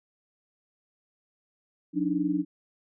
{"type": "tone cluster", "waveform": "sine", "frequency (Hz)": [178.6, 287.4, 308.6], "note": ["F3", "D4", "D#4"], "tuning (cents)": [39, -37, -14], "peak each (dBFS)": [-32, -27, -28], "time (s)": [1.93, 2.45], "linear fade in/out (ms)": 50, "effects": []}